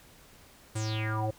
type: tone with low-pass filter sweep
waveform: square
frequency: 109.1 Hz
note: A2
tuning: 14 cents flat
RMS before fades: -31 dBFS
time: 0.75-1.31 s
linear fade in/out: 10 ms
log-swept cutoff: 9200 to 540 Hz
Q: 7.6
effects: pink hiss -56 dBFS RMS until 1.38 s